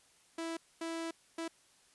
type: tone bursts at uneven times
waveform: sawtooth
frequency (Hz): 329.6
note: E4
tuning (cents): 0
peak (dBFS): -33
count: 3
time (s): 0.38-0.57 / 0.81-1.11 / 1.38-1.48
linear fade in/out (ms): 5
effects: white hiss -66 dBFS RMS until 1.94 s + resampled to 24000 Hz